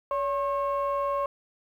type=tone pair together; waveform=sine; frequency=566.5 / 1080 Hz; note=C#5 / C#6; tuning=+37 / -45 cents; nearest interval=major seventh; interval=1118 cents; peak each=-26 dBFS; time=0.11-1.26 s; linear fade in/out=2 ms; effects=tanh soft clip ceiling -21 dBFS + 10-bit